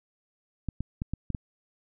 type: clicks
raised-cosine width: 5 ms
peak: -18 dBFS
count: 6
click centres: 0.687 / 0.806 / 1.019 / 1.136 / 1.303 / 1.348 s
effects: none